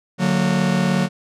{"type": "chord", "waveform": "45% pulse", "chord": "D augmented", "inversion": "none", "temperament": "just", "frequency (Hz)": [146.83, 183.54, 229.4], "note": ["D3", "F#3", "A#3"], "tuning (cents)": [0, -14, -28], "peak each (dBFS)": [-23, -18, -23], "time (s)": [0.18, 1.09], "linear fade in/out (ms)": 50, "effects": ["low-pass 8000 Hz 12 dB/octave"]}